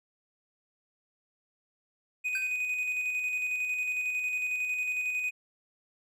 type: tone with tremolo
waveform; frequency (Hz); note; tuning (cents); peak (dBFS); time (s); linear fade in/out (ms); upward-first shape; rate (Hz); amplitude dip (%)
triangle; 2493; D#7; +3; -26; 2.24-5.31; 20; square; 11; 30
type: tone with exponential decay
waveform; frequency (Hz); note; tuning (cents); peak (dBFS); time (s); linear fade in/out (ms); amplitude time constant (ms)
square; 1552; G6; -18; -35; 2.35-2.58; 2; 50
effects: none